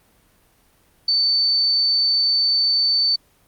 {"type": "tone", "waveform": "sine", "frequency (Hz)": 4534, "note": "C#8", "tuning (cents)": 38, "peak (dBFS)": -15, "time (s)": [1.08, 3.16], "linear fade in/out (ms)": 5, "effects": ["pink hiss -58 dBFS RMS until 3.47 s", "Opus 32 kbps"]}